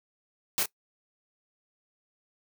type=noise with echo; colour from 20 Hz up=white; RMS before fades=-27 dBFS; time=0.58-0.63 s; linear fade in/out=0 ms; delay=27 ms; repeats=1; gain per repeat=-6 dB; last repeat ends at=0.657 s; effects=noise-tail reverb RT60 0.1 s tail -20 dB re dry